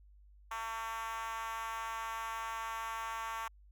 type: tone with high-pass filter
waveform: 5% pulse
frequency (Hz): 225.4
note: A3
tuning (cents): +42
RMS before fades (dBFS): -40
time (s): 0.51-3.48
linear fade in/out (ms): 5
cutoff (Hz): 1000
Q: 5.8
effects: added 50 Hz sine -57 dBFS peak until 3.71 s